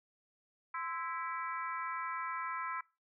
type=harmonic tone with a mistuned harmonic; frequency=329.4 Hz; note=E4; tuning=1 cent flat; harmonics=3 / 4 / 5 / 6 / 7; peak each=-40 / -40 / -47 / -47 / -49 dBFS; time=0.74-2.81 s; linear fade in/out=5 ms; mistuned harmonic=3; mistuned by=+72 cents; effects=noise-tail reverb RT60 0.3 s tail -22 dB re dry